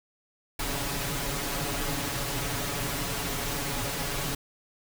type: noise with comb filter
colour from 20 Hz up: pink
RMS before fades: -31 dBFS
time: 0.59-4.35 s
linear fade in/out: 5 ms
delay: 7.1 ms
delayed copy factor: +0.9
effects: none